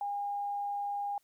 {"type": "tone", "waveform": "sine", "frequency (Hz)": 811, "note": "G#5", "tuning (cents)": -41, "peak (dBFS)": -32, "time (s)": [0.01, 1.18], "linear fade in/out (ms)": 2, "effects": ["white hiss -73 dBFS RMS until 1.23 s"]}